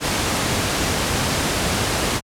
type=noise; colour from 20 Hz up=pink; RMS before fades=-20 dBFS; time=0-2.21 s; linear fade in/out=50 ms; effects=high-pass 60 Hz 12 dB/octave + low-pass 10000 Hz 12 dB/octave